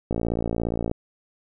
click train, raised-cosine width 2 ms, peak -12 dBFS, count 47, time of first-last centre 0.11-0.914 s, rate 57.2 Hz, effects none

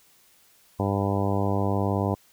harmonic tone, 99.3 Hz, G2, 23 cents sharp, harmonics 1 / 2 / 3 / 4 / 5 / 6 / 7 / 8 / 9 / 10, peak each -26 / -29 / -31 / -32 / -33 / -34 / -34 / -35 / -36 / -36 dBFS, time 0.79-2.15 s, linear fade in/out 10 ms, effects white hiss -59 dBFS RMS until 2.32 s

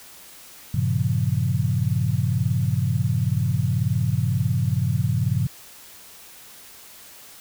sine chord, G half-diminished seventh, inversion none, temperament equal, 98 / 116.54 / 138.59 / 174.61 Hz, G2 / Bb2 / Db3 / F3, 0 / 0 / 0 / 0 cents, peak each -25 / -23 / -24 / -28 dBFS, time 0.74-5.47 s, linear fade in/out 5 ms, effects white hiss -45 dBFS RMS until 7.4 s

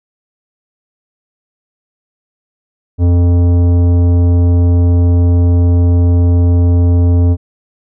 sine tone with tanh clipping, 87.31 Hz, F2, in tune, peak -8 dBFS, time 2.98-7.37 s, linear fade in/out 50 ms, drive 13 dB, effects none

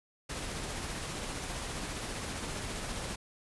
pink noise with tremolo, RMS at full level -37 dBFS, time 0.29-3.16 s, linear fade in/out 10 ms, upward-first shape sine, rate 15 Hz, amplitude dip 25%, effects resampled to 24000 Hz

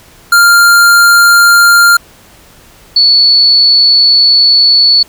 square / sine tone pair in turn, 1396.9 / 4435 Hz, F6 / C#8, 0 / 0 cents, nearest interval octave + minor sixth, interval 2000 cents, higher second, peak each -3 dBFS, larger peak neither, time 0.32-1.97 / 2.96-5.03 s, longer second, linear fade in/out 5 ms, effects pink hiss -40 dBFS RMS until 5.08 s

